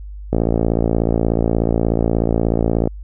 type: click train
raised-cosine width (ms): 2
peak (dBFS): -3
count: 145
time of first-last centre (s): 0.33-2.874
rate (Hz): 56.6
effects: added 50 Hz sine -29 dBFS peak until 3.03 s